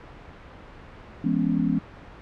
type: chord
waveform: sine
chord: C# minor seventh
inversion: first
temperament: equal with one note detuned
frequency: 168.86 / 207.7 / 246.9 / 277.2 Hz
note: E3 / G#3 / B3 / C#4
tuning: +42 / 0 / 0 / 0 cents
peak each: -26 dBFS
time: 1.24-1.79 s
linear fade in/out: 5 ms
effects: pink hiss -44 dBFS RMS until 2.21 s + low-pass 2000 Hz 12 dB/octave